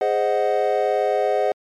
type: chord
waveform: triangle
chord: Ab dominant seventh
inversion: none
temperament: equal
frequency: 415.3 / 523.3 / 622.3 / 740 Hz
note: Ab4 / C5 / Eb5 / Gb5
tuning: 0 / 0 / 0 / 0 cents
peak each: -21 dBFS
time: 0.01-1.52 s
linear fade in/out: 2 ms
effects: MP3 96 kbps